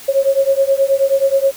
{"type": "beating tone pair", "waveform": "sine", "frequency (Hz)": [541, 550.4], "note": ["C#5", "C#5"], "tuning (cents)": [-42, -12], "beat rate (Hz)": 9.4, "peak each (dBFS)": -14, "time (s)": [0.08, 1.52], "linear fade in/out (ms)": 10, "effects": ["white hiss -36 dBFS RMS until 1.56 s"]}